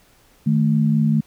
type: tone pair together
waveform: sine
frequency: 154.2 / 219 Hz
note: D#3 / A3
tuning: -15 / -8 cents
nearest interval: tritone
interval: 607 cents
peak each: -17 dBFS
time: 0.46-1.21 s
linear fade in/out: 10 ms
effects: pink hiss -55 dBFS RMS until 1.26 s